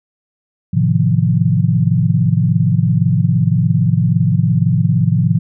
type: chord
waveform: sine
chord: F dominant seventh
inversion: first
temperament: just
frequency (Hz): 109.13 / 130.96 / 157.15 / 174.61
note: A2 / C3 / Eb3 / F3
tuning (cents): -14 / +2 / +18 / 0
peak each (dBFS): -16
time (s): 0.73-5.39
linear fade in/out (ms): 10
effects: none